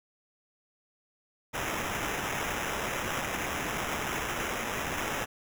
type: noise with sample-and-hold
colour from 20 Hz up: white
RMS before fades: -33 dBFS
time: 1.53-5.26 s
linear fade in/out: 20 ms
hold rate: 4410 Hz
effects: none